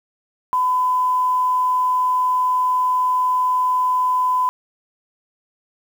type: tone with quantisation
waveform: sine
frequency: 1007 Hz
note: B5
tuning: 33 cents sharp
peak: -15 dBFS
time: 0.53-4.49 s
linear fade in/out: 0 ms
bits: 7
effects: none